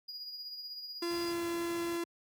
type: tone with tremolo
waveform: triangle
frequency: 4884 Hz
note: D#8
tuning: 33 cents flat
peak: -38 dBFS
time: 0.08-1.33 s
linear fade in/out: 10 ms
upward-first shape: triangle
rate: 16 Hz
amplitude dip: 50%
type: tone with pitch glide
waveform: 45% pulse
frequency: 342.9 to 340.5 Hz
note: F4 to F4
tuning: -32 to -44 cents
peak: -33 dBFS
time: 1.02-2.04 s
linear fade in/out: 5 ms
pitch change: -12 cents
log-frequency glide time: 1.22-1.45 s
type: noise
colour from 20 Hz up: pink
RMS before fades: -49 dBFS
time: 1.1-1.98 s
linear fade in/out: 10 ms
effects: high-pass 80 Hz 12 dB/octave